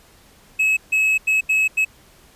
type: tone bursts at uneven times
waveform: triangle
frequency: 2576 Hz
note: E7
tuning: 41 cents flat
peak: -13 dBFS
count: 5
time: 0.59-0.77 / 0.92-1.18 / 1.27-1.41 / 1.49-1.68 / 1.77-1.85 s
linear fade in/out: 10 ms
effects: pink hiss -51 dBFS RMS until 2.35 s + resampled to 32000 Hz